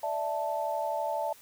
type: chord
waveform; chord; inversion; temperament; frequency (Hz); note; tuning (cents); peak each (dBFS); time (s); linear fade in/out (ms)
sine; D suspended second; none; equal; 587.3 / 659.3 / 880; D5 / E5 / A5; 0 / 0 / 0; -34 / -33 / -32; 0.03-1.33; 5
effects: white hiss -55 dBFS RMS until 1.41 s